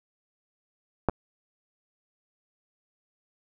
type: clicks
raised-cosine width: 1 ms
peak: -7 / -19 dBFS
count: 2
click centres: 1.087 / 1.096 s
effects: none